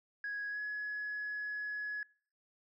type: tone with pitch glide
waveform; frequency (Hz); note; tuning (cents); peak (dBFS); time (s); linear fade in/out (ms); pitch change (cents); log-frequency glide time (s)
sine; 1661.2 to 1688.3; G#6 to G#6; 0 to +28; -35; 0.24-2.03; 2; +28; 0.5-0.6
effects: noise-tail reverb RT60 0.5 s tail -26 dB re dry + tanh soft clip ceiling -33 dBFS